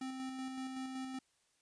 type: tone with tremolo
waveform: square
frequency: 261.6 Hz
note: C4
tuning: in tune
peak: -40 dBFS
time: 0.01-1.19 s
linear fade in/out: 5 ms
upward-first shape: square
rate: 5.3 Hz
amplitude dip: 30%
effects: white hiss -75 dBFS RMS until 1.61 s + resampled to 22050 Hz